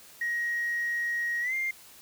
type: tone with pitch glide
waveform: sine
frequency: 1888 to 2107 Hz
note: A#6 to C7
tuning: +22 to +12 cents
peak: -26 dBFS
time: 0.21-1.71 s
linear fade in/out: 5 ms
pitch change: +190 cents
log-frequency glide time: 1.41-1.54 s
effects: tanh soft clip ceiling -23 dBFS + white hiss -52 dBFS RMS until 2.01 s